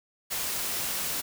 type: noise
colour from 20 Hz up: white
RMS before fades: -31 dBFS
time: 0.3-1.22 s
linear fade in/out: 20 ms
effects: none